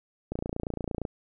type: click train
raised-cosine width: 2 ms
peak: -18 dBFS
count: 22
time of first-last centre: 0.32-1.052 s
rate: 28.7 Hz
effects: none